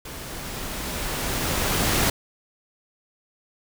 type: noise with level ramp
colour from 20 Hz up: pink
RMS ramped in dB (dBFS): -37 to -20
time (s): 0.05-2.1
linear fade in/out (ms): 5
effects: none